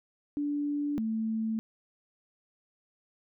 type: tone pair in turn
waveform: sine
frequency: 290.7 / 221.6 Hz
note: D4 / A3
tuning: -18 / +13 cents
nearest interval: perfect fourth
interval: 469 cents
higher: first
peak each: -28 dBFS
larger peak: neither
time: 0.37-0.98 / 0.98-1.59 s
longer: neither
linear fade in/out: 0 ms
effects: none